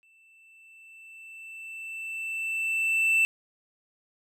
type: tone with exponential growth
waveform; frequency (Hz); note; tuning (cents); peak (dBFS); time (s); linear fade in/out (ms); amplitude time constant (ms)
triangle; 2662; E7; +16; -17; 0.03-3.25; 0; 700
effects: none